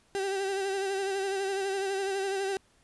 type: tone with vibrato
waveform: 35% pulse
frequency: 390 Hz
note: G4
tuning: 9 cents flat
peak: -27 dBFS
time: 0.15-2.57 s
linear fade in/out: 0 ms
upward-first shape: sine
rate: 12 Hz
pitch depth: 41 cents each way
effects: pink hiss -65 dBFS RMS until 2.83 s + resampled to 24000 Hz